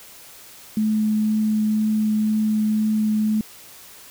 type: tone with vibrato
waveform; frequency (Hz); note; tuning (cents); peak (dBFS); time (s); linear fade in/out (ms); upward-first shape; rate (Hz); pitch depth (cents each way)
sine; 215; A3; -40; -17; 0.77-3.41; 2; triangle; 2; 8
effects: white hiss -44 dBFS RMS until 4.1 s